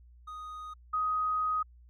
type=tone pair in turn; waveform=triangle / sine; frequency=1245 / 1253.7 Hz; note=D#6 / D#6; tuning=+1 / +13 cents; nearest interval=unison; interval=12 cents; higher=second; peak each=-38 / -27 dBFS; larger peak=second; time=0.27-0.74 / 0.93-1.63 s; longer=second; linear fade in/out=10 ms; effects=added 60 Hz sine -53 dBFS peak until 1.89 s